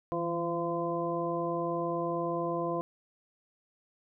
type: harmonic tone with a mistuned harmonic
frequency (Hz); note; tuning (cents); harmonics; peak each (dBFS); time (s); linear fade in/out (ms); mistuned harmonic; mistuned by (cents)
171; F3; -36; 1 / 2 / 3 / 4 / 6; -38 / -34 / -35 / -36 / -36; 0.12-2.81; 0; 1; -59
effects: none